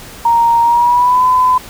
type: tone with pitch glide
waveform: sine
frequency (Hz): 932.3 to 1010.8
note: A#5 to B5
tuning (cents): 0 to +40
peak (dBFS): -7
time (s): 0.25-1.58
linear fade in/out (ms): 5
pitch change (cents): +140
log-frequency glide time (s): 0.62-1.24
effects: pink hiss -33 dBFS RMS until 1.69 s